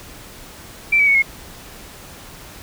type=tone with pitch steps; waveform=sine; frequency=2340 / 2280 / 2221 / 2164 Hz; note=D7 / C#7 / C#7 / C#7; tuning=-7 / +48 / +3 / -42 cents; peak=-11 dBFS; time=0.92-1.224 s; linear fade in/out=10 ms; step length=76 ms; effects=pink hiss -39 dBFS RMS until 2.62 s